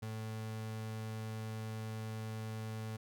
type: tone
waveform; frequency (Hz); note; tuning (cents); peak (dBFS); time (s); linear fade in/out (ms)
35% pulse; 110; A2; 0; -38; 0.02-2.97; 10
effects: none